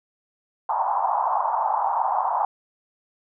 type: band-pass noise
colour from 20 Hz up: white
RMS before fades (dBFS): -23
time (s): 0.69-2.45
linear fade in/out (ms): 2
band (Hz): 750 to 1000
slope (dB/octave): 48
effects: none